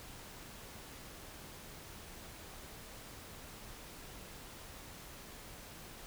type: silence
effects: pink hiss -51 dBFS RMS until 6.06 s

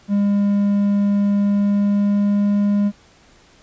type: tone with pitch glide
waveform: triangle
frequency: 202.3 to 203.8 Hz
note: G#3 to G#3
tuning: -45 to -32 cents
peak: -12 dBFS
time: 0.08-2.92 s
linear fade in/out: 50 ms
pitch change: +13 cents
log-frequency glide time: 1.38-2.53 s
effects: pink hiss -51 dBFS RMS until 3.62 s + resampled to 16000 Hz

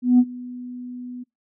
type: tone with ADSR envelope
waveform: sine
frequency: 247.6 Hz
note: B3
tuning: 5 cents sharp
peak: -8 dBFS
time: 0.02-1.24 s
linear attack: 170 ms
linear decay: 53 ms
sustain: -23 dB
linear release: 16 ms
effects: noise-tail reverb RT60 0.2 s tail -25 dB re dry + tanh soft clip ceiling -7 dBFS

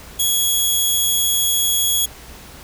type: tone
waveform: 10% pulse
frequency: 3341 Hz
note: G#7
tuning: 10 cents sharp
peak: -8 dBFS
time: 0.19-2.06 s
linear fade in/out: 10 ms
effects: added 60 Hz sine -43 dBFS peak until 2.63 s + pink hiss -40 dBFS RMS until 2.63 s

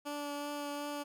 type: tone with vibrato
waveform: 15% pulse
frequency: 290 Hz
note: D4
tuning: 22 cents flat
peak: -31 dBFS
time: 0.05-1.04 s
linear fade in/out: 20 ms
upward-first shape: triangle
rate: 2.7 Hz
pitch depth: 13 cents each way
effects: none

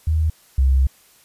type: tone pair in turn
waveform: sine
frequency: 78.9 / 66.35 Hz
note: D#2 / C2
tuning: +25 / +25 cents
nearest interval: minor third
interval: 300 cents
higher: first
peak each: -15 / -12 dBFS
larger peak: second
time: 0.07-0.3 / 0.58-0.87 s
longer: second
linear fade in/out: 5 ms
effects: white hiss -53 dBFS RMS until 1.24 s + resampled to 32000 Hz

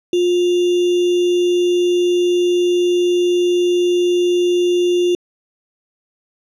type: tone with sample-and-hold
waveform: sine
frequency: 354 Hz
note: F4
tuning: 23 cents sharp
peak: -12 dBFS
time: 0.13-5.15 s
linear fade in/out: 2 ms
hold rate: 3150 Hz
effects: low-pass 6000 Hz 12 dB/octave

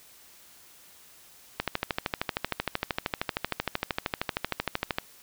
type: click train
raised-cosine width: 0.3 ms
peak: -10 dBFS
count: 45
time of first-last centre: 1.6-4.985 s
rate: 13 Hz
effects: white hiss -54 dBFS RMS until 5.22 s

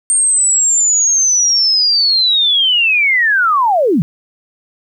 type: linear sweep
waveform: sine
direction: down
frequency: 8700 to 138.59 Hz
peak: -9 dBFS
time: 0.1-4.02 s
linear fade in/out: 0 ms
effects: 8-bit

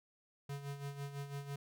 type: tone with tremolo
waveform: square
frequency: 141.1 Hz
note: C#3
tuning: 31 cents sharp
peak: -40 dBFS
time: 0.49-1.56 s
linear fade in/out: 5 ms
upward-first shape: sine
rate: 6 Hz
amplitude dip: 65%
effects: none

